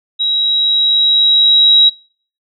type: tone with level ramp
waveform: sine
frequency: 3851 Hz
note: B7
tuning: 44 cents flat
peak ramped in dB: -12 to -4 dBFS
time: 0.19-1.9 s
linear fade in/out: 20 ms
effects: noise-tail reverb RT60 0.5 s tail -25 dB re dry